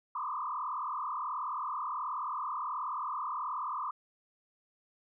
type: tone with frequency modulation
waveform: sine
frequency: 1108.7 Hz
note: C#6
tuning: in tune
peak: -33 dBFS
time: 0.15-3.91 s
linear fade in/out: 5 ms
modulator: 38.6 Hz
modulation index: 3.5
effects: none